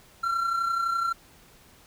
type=tone with amplitude modulation; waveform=triangle; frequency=1363 Hz; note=F6; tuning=43 cents flat; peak=-20 dBFS; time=0.23-1.13 s; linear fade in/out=10 ms; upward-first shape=sine; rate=31.8 Hz; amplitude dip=50%; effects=pink hiss -55 dBFS RMS until 1.86 s